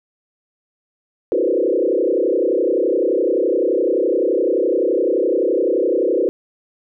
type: tone with frequency modulation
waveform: sine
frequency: 426 Hz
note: G#4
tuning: 44 cents sharp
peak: -14 dBFS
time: 1.32-6.29 s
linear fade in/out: 0 ms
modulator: 31.7 Hz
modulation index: 3.2
effects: none